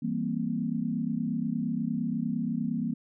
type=chord; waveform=sine; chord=C dominant seventh; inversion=first; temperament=equal; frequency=164.81 / 196 / 233.1 / 261.6 Hz; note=E3 / G3 / Bb3 / C4; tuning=0 / 0 / 0 / 0 cents; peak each=-34 / -34 / -30 / -35 dBFS; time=0.02-2.94 s; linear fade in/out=10 ms; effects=none